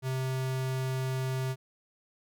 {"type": "tone", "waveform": "square", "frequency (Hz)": 130.81, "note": "C3", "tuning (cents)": 0, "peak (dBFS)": -30, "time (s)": [0.02, 1.56], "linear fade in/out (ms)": 50, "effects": []}